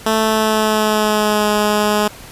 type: tone with pitch glide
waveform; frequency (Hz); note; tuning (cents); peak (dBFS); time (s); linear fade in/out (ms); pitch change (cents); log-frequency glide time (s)
10% pulse; 220 to 209.8; A3 to G#3; 0 to +18; -5; 0.06-2.08; 5; -82; 0.17-1.5
effects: pink hiss -37 dBFS RMS until 2.31 s + resampled to 32000 Hz